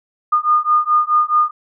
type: beating tone pair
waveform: sine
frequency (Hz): 1218 / 1222.7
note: D#6 / D#6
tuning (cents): -37 / -31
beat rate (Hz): 4.7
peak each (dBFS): -15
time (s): 0.32-1.51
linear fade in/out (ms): 10
effects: none